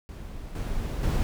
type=noise with level steps; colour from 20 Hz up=brown; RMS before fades=-38 / -30 / -24 dBFS; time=0.09-1.23 s; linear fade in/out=0 ms; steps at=0.55 / 1.03 s; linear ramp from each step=2 ms; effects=none